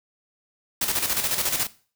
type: noise with tremolo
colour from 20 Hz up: white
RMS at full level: -23 dBFS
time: 0.81-1.67 s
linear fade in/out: 5 ms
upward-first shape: square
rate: 14 Hz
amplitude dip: 55%
effects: noise-tail reverb RT60 0.4 s tail -18 dB re dry